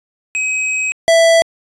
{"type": "tone pair in turn", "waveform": "square", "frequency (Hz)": [2536, 661.7], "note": ["D#7", "E5"], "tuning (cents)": [32, 6], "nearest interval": "octave + major seventh", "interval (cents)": 2326, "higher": "first", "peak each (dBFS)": [-16, -8], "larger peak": "second", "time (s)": [[0.35, 0.92], [1.08, 1.42]], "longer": "first", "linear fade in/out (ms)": 0, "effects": ["resampled to 22050 Hz"]}